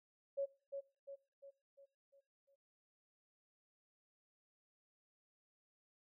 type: tone with echo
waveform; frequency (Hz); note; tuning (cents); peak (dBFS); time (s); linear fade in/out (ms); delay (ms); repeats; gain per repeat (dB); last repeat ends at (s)
sine; 554.4; C#5; 0; -35; 0.37-0.46; 20; 350; 6; -6; 2.56
effects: noise-tail reverb RT60 0.4 s tail -20 dB re dry